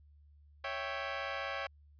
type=chord; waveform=15% pulse; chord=C# diminished; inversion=none; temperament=equal; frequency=554.4 / 659.3 / 784 Hz; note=C#5 / E5 / G5; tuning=0 / 0 / 0 cents; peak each=-33 / -36 / -35 dBFS; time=0.64-1.67 s; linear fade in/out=5 ms; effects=added 73 Hz sine -58 dBFS peak until 1.99 s + resampled to 11025 Hz